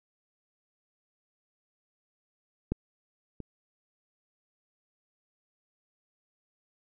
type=clicks; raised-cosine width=3 ms; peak=-15 / -26 dBFS; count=2; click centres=2.72 / 3.403 s; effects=none